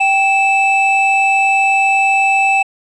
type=tone pair together; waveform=triangle; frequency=782 / 2630 Hz; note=G5 / E7; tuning=-4 / -5 cents; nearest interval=octave + major sixth; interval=2099 cents; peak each=-11 dBFS; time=0-2.63 s; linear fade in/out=10 ms; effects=resampled to 24000 Hz